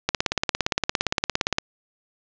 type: click train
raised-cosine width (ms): 0.2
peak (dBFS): -3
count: 27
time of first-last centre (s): 0.09-1.584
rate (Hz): 17.4
effects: resampled to 16000 Hz + 7-bit

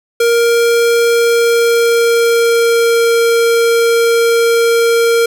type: tone with pitch glide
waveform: square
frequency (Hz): 468 to 464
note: A#4 to A#4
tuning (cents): +7 to -8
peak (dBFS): -9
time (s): 0.2-5.26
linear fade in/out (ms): 5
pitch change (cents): -15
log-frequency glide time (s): 1.05-3.1
effects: none

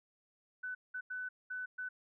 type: tone bursts at uneven times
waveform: sine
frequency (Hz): 1500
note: F#6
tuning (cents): +23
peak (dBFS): -38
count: 5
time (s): 0.63-0.75 / 0.94-1.01 / 1.1-1.29 / 1.5-1.66 / 1.78-1.89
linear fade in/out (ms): 10
effects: none

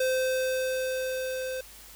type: tone with level ramp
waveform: square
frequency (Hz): 517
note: C5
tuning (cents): -21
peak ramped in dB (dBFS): -24 to -32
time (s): 0-1.61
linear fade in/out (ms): 5
effects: added 50 Hz sine -55 dBFS peak until 1.95 s + white hiss -49 dBFS RMS until 1.95 s

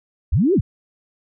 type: linear two-way sweep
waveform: sine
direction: up then down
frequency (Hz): 46.13 to 415.3 to 46.13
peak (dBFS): -13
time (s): 0.32-0.61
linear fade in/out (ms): 10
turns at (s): 0.54
effects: none

